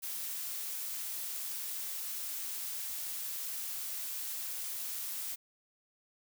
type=noise; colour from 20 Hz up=blue; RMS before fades=-39 dBFS; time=0.02-5.36 s; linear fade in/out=20 ms; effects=none